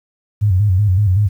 sine tone with vibrato, 98 Hz, G2, in tune, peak -10 dBFS, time 0.41-1.29 s, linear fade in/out 20 ms, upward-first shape square, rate 5.3 Hz, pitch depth 110 cents each way, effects 8-bit

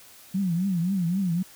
sine tone with vibrato, 181.5 Hz, F#3, 33 cents flat, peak -22 dBFS, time 0.34-1.43 s, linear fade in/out 10 ms, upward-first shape triangle, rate 3.8 Hz, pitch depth 190 cents each way, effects white hiss -50 dBFS RMS until 1.55 s

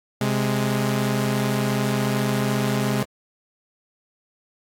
sawtooth tone pair together, 130.8 / 207.6 Hz, C3 / G#3, 0 / 0 cents, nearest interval minor sixth, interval 800 cents, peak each -19 dBFS, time 0.21-3.03 s, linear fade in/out 2 ms, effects AAC 64 kbps

